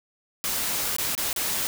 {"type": "noise with dropouts", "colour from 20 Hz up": "white", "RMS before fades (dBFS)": -27, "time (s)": [0.44, 1.67], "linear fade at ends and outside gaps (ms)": 0, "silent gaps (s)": [[0.965, 0.984], [1.151, 1.178], [1.329, 1.362]], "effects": []}